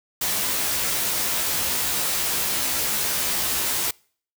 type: noise with comb filter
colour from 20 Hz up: white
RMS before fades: -24 dBFS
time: 0.21-3.91 s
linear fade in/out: 5 ms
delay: 15 ms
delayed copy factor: +0.95
effects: noise-tail reverb RT60 0.5 s tail -26 dB re dry